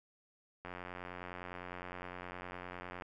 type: click train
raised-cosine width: 0.5 ms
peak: -29 dBFS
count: 214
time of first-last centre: 0.65-3.022 s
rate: 89.8 Hz
effects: none